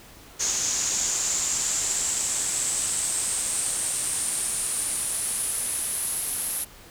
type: noise with band-pass filter sweep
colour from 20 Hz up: brown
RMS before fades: -27 dBFS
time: 0.39-6.65 s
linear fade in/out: 20 ms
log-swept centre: 6600 to 11000 Hz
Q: 6.6
effects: pink hiss -48 dBFS RMS until 6.9 s